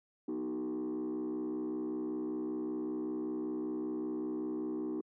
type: tone with frequency modulation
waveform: sine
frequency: 311.1 Hz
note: D#4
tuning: in tune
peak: -31 dBFS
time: 0.28-5.01 s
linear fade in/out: 5 ms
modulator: 65.2 Hz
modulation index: 1.1
effects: tanh soft clip ceiling -32 dBFS + high-pass 200 Hz 12 dB/octave